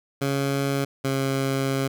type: tone pair in turn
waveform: 15% pulse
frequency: 138.59 / 135.5 Hz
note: C#3 / C#3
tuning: 0 / -39 cents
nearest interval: unison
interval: 39 cents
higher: first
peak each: -16 dBFS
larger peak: neither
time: 0.21-0.85 / 1.04-1.88 s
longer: second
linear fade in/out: 10 ms
effects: none